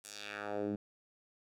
10% pulse tone with band-pass filter sweep, 103.2 Hz, G#2, 10 cents flat, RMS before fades -40 dBFS, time 0.04-0.76 s, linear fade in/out 5 ms, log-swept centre 9400 to 210 Hz, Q 1.6, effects none

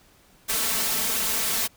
white noise with comb filter, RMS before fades -25 dBFS, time 0.48-1.68 s, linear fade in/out 20 ms, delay 4.5 ms, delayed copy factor +0.9, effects pink hiss -57 dBFS RMS until 1.76 s

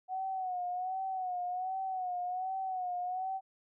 sine tone with vibrato, 740 Hz, F#5, in tune, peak -33 dBFS, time 0.08-3.41 s, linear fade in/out 50 ms, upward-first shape sine, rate 1.3 Hz, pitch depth 62 cents each way, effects none

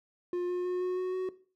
triangle tone with pitch steps, 354.9 / 358.2 / 361.5 / 364.9 / 368.3 / 371.7 Hz, F4 / F4 / F#4 / F#4 / F#4 / F#4, +28 / +44 / -40 / -24 / -8 / +8 cents, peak -27 dBFS, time 0.33-1.29 s, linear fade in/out 2 ms, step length 160 ms, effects noise-tail reverb RT60 0.4 s tail -17 dB re dry

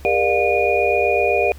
sine tone cluster, 405.4 / 473.1 / 600 / 708 / 2447 Hz, G#4 / A#4 / D5 / F5 / D#7, -42 / +26 / +37 / +23 / -29 cents, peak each -21 dBFS, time 0.05-1.52 s, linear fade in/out 0 ms, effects added 71 Hz sine -36 dBFS peak until 1.58 s + pink hiss -47 dBFS RMS until 1.58 s

